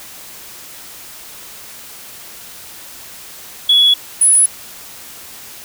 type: tone pair in turn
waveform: sine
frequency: 3378 / 10123 Hz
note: G#7 / D#9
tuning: +29 / +29 cents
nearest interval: octave + perfect fifth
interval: 1900 cents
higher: second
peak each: -6 dBFS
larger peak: neither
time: 3.69-3.94 / 4.21-4.46 s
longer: neither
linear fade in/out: 5 ms
effects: tanh soft clip ceiling -3 dBFS + white hiss -35 dBFS RMS until 5.64 s